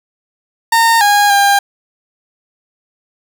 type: tone with pitch steps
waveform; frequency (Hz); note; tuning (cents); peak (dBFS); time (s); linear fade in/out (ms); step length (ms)
30% pulse; 916 / 820 / 802; A#5 / G#5 / G5; -31 / -22 / +39; -5; 0.72-1.59; 5; 290
effects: none